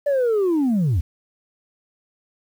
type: linear sweep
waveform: sine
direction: down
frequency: 587.3 to 69.1 Hz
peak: -14 dBFS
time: 0.06-1.01 s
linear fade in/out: 10 ms
effects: tanh soft clip ceiling -15 dBFS + 8-bit